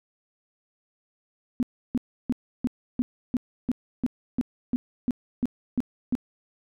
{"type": "tone bursts", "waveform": "sine", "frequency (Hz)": 246.9, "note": "B3", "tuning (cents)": 0, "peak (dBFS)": -20, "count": 14, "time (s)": [1.6, 6.152], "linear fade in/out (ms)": 0, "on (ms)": 28, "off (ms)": 320, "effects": []}